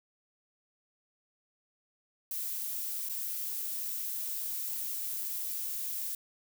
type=noise with dropouts; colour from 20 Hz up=violet; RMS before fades=-36 dBFS; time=2.31-6.15 s; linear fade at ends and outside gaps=2 ms; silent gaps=3.089-3.095 s; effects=none